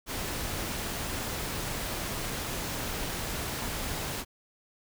pink noise, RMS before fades -34 dBFS, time 0.06-4.25 s, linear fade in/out 50 ms, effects none

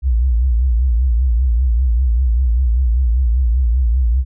sine tone with vibrato, 60.8 Hz, B1, 26 cents flat, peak -11 dBFS, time 0.02-4.25 s, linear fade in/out 50 ms, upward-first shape triangle, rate 5.1 Hz, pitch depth 180 cents each way, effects none

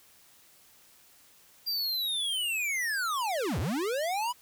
square linear two-way sweep, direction down then up, 4800 to 67 to 1006 Hz, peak -29 dBFS, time 1.66-4.33 s, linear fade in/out 20 ms, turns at 3.59 s, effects white hiss -59 dBFS RMS until 4.41 s

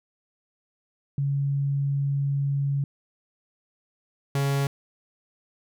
sine / 45% pulse tone pair in turn, 140 / 139.24 Hz, C#3 / C#3, +18 / +8 cents, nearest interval unison, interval 10 cents, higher first, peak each -22 dBFS, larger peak neither, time 1.18-2.84 / 4.35-4.67 s, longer first, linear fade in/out 2 ms, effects none

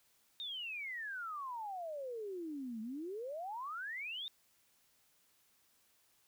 sine exponential two-way sweep, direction down then up, 3729 to 213.6 to 3729 Hz, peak -40 dBFS, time 0.4-4.28 s, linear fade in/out 0 ms, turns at 2.81 s, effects white hiss -72 dBFS RMS until 6.27 s

